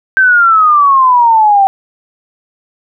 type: exponential sweep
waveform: sine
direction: down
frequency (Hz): 1568 to 769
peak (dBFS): -4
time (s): 0.17-1.67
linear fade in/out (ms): 0
effects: none